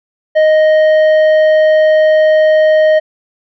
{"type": "tone with tanh clipping", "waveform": "triangle", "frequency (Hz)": 622.3, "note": "D#5", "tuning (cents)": 0, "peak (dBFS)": -7, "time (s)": [0.35, 3], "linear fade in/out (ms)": 20, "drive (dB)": 12, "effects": []}